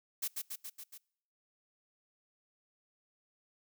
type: noise with echo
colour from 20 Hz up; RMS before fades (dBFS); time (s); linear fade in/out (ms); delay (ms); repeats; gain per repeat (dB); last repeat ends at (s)
blue; -35; 0.22-0.28; 10; 140; 5; -3; 0.98
effects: noise-tail reverb RT60 0.7 s tail -26 dB re dry

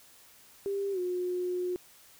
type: tone with pitch glide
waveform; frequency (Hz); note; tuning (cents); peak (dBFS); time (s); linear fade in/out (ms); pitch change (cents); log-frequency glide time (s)
sine; 397.1 to 360; G4 to F#4; +22 to -47; -29; 0.66-1.76; 0; -169; 0.92-0.99
effects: white hiss -57 dBFS RMS until 2.19 s

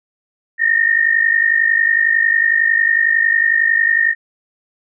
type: tone pair together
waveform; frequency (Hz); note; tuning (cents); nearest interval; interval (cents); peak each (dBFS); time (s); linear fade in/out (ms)
sine; 1813.7 / 1864.7; A#6 / A#6; -48 / 0; unison; 48; -14; 0.58-4.15; 50
effects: none

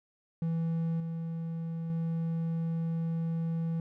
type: tone with level steps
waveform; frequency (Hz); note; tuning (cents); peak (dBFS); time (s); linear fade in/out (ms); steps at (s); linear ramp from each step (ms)
triangle; 164.81; E3; 0; -26 / -31 / -27; 0.42-3.8; 2; 1 / 1.9; 2
effects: none

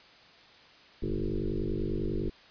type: tone with frequency modulation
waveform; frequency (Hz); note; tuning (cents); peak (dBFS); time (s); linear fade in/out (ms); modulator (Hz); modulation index
sine; 171; F3; -36; -28; 1.02-2.3; 10; 50.1; 4.8
effects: white hiss -55 dBFS RMS until 2.5 s + resampled to 11025 Hz

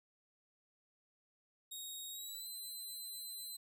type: tone with pitch glide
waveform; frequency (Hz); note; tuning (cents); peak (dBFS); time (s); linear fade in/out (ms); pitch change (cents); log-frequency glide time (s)
15% pulse; 3759 to 4052; A#7 to B7; +14 to +44; -38; 1.71-3.57; 10; +130; 2.11-2.48
effects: none

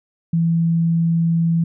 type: tone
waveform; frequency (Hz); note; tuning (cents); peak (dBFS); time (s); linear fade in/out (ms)
sine; 166.4; E3; +17; -14; 0.33-1.64; 5
effects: none

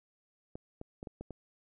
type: clicks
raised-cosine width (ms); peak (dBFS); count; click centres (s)
2; -29; 6; 0.555 / 0.814 / 1.029 / 1.072 / 1.21 / 1.307
effects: none

